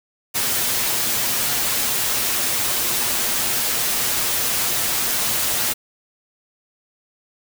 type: noise with comb filter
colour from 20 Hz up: white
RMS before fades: -21 dBFS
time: 0.34-5.74 s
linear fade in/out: 20 ms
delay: 8.4 ms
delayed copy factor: +0.5
effects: none